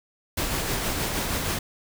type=noise with tremolo; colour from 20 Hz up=pink; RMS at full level=-26 dBFS; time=0.37-1.59 s; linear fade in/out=5 ms; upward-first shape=sine; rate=6.4 Hz; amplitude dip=30%; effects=none